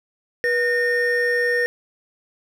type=tone pair together; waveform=triangle; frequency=485 / 1831 Hz; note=B4 / A#6; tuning=-31 / -32 cents; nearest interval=octave + major seventh; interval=2299 cents; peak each=-19 / -18 dBFS; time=0.44-1.66 s; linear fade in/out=0 ms; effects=none